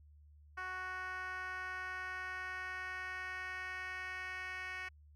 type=tone with band-pass filter sweep; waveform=10% pulse; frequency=370 Hz; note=F#4; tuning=in tune; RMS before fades=-43 dBFS; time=0.57-4.89 s; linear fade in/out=10 ms; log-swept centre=1400 to 2100 Hz; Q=2.2; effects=added 74 Hz sine -58 dBFS peak until 5.15 s